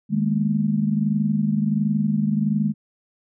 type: chord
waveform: sine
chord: D# suspended fourth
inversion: none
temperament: equal with one note detuned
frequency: 155.56 / 207.7 / 229.1 Hz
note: D#3 / G#3 / A#3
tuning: 0 / 0 / -30 cents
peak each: -24 / -20 / -26 dBFS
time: 0.09-2.74 s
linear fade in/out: 50 ms
effects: none

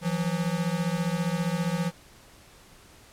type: beating tone pair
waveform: square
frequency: 164.8 / 179.8 Hz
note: E3 / F#3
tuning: 0 / -49 cents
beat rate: 15 Hz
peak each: -29 dBFS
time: 0.01-1.92 s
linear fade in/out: 50 ms
effects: pink hiss -53 dBFS RMS until 3.12 s + low-pass 12000 Hz 12 dB/octave

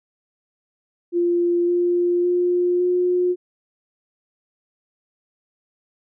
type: tone with pitch steps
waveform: sine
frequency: 347.3 / 351.1 / 355 / 358.9 Hz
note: F4 / F4 / F4 / F4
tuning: -10 / +9 / +28 / +47 cents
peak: -16 dBFS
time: 1.12-3.36 s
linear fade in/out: 50 ms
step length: 560 ms
effects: none

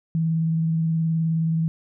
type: tone with vibrato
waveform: sine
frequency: 162.4 Hz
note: E3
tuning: 26 cents flat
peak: -19 dBFS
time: 0.15-1.68 s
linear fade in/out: 0 ms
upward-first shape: square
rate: 19 Hz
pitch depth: 16 cents each way
effects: none

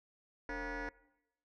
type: tone with frequency modulation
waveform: sine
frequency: 705 Hz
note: F5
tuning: 16 cents sharp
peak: -35 dBFS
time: 0.49-0.89 s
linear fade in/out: 2 ms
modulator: 249 Hz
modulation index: 5
effects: noise-tail reverb RT60 0.9 s tail -23 dB re dry + tanh soft clip ceiling -37 dBFS

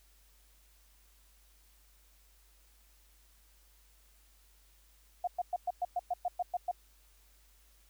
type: tone bursts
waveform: sine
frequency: 714 Hz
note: F5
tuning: 38 cents sharp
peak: -29 dBFS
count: 11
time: 5.24-6.714 s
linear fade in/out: 5 ms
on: 34 ms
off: 110 ms
effects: added 50 Hz sine -63 dBFS peak until 7.89 s + white hiss -67 dBFS RMS until 7.89 s

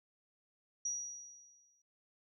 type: tone with exponential decay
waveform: sine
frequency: 5780 Hz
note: F#8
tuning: 41 cents flat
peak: -33 dBFS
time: 0.85-1.82 s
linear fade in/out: 5 ms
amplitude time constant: 210 ms
effects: none

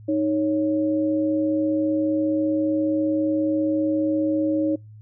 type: tone pair together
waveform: sine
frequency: 310.8 / 554.4 Hz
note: D#4 / C#5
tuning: -2 / 0 cents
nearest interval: minor seventh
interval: 1002 cents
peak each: -20 / -25 dBFS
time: 0.08-4.76 s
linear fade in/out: 10 ms
effects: noise-tail reverb RT60 0.2 s tail -25 dB re dry + added 107 Hz sine -41 dBFS peak until 5.01 s

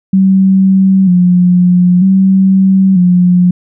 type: tone with vibrato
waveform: sine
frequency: 185 Hz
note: F#3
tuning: in tune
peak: -4 dBFS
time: 0.13-3.51 s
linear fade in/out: 5 ms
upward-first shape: square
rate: 0.53 Hz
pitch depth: 58 cents each way
effects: none

